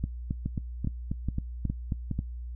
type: two click trains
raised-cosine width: 5 ms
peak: -17 / -17 dBFS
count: 9 / 5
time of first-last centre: 0.04-2.191 / 0.46-2.113 s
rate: 3.72 / 2.42 Hz
effects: noise-tail reverb RT60 0.1 s tail -20 dB re dry + added 60 Hz sine -35 dBFS peak until 2.55 s